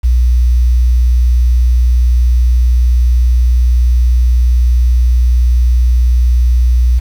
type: tone with quantisation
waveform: sine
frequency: 60.6 Hz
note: B1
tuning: 32 cents flat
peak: -6 dBFS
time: 0.03-7 s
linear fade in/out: 20 ms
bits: 6
effects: none